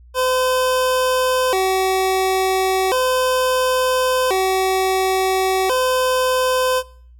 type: tone with vibrato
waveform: 25% pulse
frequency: 440 Hz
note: A4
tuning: in tune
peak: -12 dBFS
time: 0.14-6.83 s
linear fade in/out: 50 ms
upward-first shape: square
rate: 0.36 Hz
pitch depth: 260 cents each way
effects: noise-tail reverb RT60 0.5 s tail -21 dB re dry + added 60 Hz sine -42 dBFS peak until 7.19 s